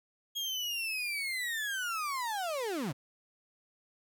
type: linear sweep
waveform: 35% pulse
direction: down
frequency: 3289 to 116.54 Hz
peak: -31 dBFS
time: 0.35-2.93 s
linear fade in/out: 20 ms
effects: none